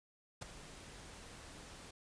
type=noise with ADSR envelope; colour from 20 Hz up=pink; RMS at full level=-42 dBFS; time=0.41-1.91 s; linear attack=14 ms; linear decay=10 ms; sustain=-11 dB; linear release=7 ms; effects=resampled to 22050 Hz